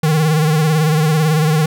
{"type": "tone with vibrato", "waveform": "square", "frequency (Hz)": 155.56, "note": "D#3", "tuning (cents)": 0, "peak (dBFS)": -12, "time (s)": [0.03, 1.66], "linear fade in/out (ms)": 5, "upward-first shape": "sine", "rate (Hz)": 18, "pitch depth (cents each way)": 68, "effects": []}